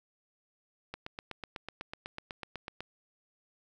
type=click train; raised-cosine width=0.3 ms; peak=-23 dBFS; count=16; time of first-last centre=0.94-2.806 s; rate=8.04 Hz; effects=10-bit